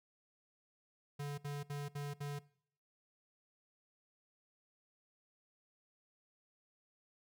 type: tone bursts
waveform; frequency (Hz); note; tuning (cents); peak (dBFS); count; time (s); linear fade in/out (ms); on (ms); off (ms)
square; 144; D3; -34; -40; 5; 1.19-2.392; 10; 190; 63
effects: noise-tail reverb RT60 0.6 s tail -21 dB re dry